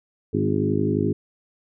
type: harmonic tone with a mistuned harmonic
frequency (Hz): 51.6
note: G#1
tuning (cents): -10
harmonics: 2 / 3 / 4 / 5 / 6 / 7 / 8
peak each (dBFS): -27 / -27 / -27 / -27 / -27 / -27 / -27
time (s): 0.33-1.13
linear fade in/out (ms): 10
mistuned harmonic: 5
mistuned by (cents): +30
effects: none